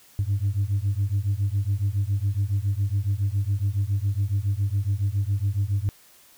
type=beating tone pair; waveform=sine; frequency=96.5 / 103.7 Hz; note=G2 / G#2; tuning=-27 / -2 cents; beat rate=7.2 Hz; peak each=-23 dBFS; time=0.19-5.89 s; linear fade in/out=0 ms; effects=tanh soft clip ceiling -17 dBFS + white hiss -54 dBFS RMS until 6.37 s